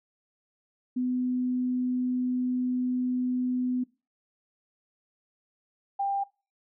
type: tone pair in turn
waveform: sine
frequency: 251.1 / 794 Hz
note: B3 / G5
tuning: +29 / +22 cents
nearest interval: octave + minor sixth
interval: 1993 cents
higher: second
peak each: -25 dBFS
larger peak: neither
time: 0.96-3.84 / 5.99-6.24 s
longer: first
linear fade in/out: 10 ms
effects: noise-tail reverb RT60 0.3 s tail -22 dB re dry